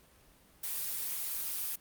blue noise, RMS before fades -36 dBFS, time 0.63-1.76 s, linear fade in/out 10 ms, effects pink hiss -62 dBFS RMS until 1.8 s + Opus 32 kbps

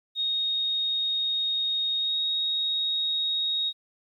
sine tone with pitch glide, 3729 to 3759 Hz, A#7 to A#7, 0 to +14 cents, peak -24 dBFS, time 0.15-3.73 s, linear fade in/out 50 ms, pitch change +14 cents, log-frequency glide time 1.98-2.16 s, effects 11-bit

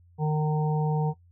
harmonic tone, 153 Hz, D#3, 29 cents flat, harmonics 1 / 3 / 5 / 6, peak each -23 / -31 / -34 / -36 dBFS, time 0.18-1.14 s, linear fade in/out 50 ms, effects noise-tail reverb RT60 0.1 s tail -17 dB re dry + added 87 Hz sine -54 dBFS peak until 1.31 s

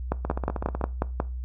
two click trains, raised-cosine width 1 ms, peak -15 / -10 dBFS, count 10 / 7, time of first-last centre 0.25-0.812 / 0.12-1.201 s, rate 16 / 5.55 Hz, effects noise-tail reverb RT60 0.3 s tail -19 dB re dry + added 62 Hz sine -30 dBFS peak until 1.44 s

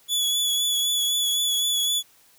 sawtooth tone with vibrato, 3412 Hz, G#7, 46 cents sharp, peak -18 dBFS, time 0.08-2.03 s, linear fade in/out 50 ms, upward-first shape sine, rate 3.9 Hz, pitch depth 24 cents each way, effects white hiss -57 dBFS RMS until 2.38 s

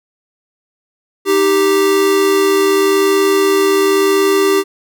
square tone pair together, 311.1 / 392 Hz, D#4 / G4, 0 / 0 cents, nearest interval major third, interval 400 cents, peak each -19 / -11 dBFS, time 1.25-4.64 s, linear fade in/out 50 ms, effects none

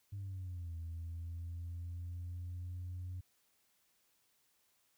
sine linear two-way sweep, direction down then up, 101.1 to 82.41 to 90.9 Hz, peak -39 dBFS, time 0.12-3.21 s, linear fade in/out 10 ms, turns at 0.76 s, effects tanh soft clip ceiling -38 dBFS + white hiss -75 dBFS RMS until 4.97 s

